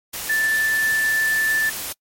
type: tone in noise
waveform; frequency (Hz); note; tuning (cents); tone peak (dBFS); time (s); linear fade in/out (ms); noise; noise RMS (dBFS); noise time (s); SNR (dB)
sine; 1760; A6; 0; -17; 0.29-1.7; 10; white; -29; 0.13-1.93; +9
effects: noise-tail reverb RT60 0.1 s tail -26 dB re dry + MP3 64 kbps